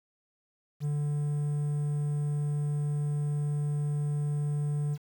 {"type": "tone with quantisation", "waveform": "triangle", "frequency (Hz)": 146.83, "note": "D3", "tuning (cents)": 0, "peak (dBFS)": -25, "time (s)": [0.8, 4.98], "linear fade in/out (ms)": 50, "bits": 9, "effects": []}